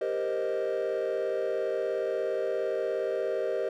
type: chord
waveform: triangle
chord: C minor seventh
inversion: second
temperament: equal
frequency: 392 / 466.2 / 523.3 / 622.3 Hz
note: G4 / Bb4 / C5 / Eb5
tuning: 0 / 0 / 0 / 0 cents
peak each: -30 dBFS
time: 0.01-3.69 s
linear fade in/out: 5 ms
effects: tanh soft clip ceiling -20 dBFS